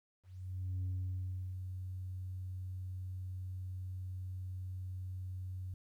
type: tone with ADSR envelope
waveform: sine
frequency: 92.5 Hz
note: F#2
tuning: in tune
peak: -32 dBFS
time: 0.23-5.74 s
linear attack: 600 ms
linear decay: 710 ms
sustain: -7 dB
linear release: 3 ms
effects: tanh soft clip ceiling -33 dBFS + 12-bit